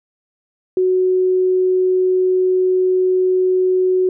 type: tone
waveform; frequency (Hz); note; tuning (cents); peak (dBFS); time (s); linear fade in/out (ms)
sine; 370; F#4; 0; -12; 0.77-4.09; 2
effects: none